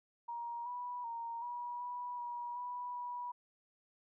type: tone with pitch steps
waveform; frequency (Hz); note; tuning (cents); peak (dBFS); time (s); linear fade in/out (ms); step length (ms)
sine; 943 / 980 / 929 / 967 / 978 / 962 / 981 / 975; A#5 / B5 / A#5 / B5 / B5 / B5 / B5 / B5; +20 / -14 / -6 / -37 / -17 / -46 / -12 / -23; -39; 0.28-3.32; 10; 380
effects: none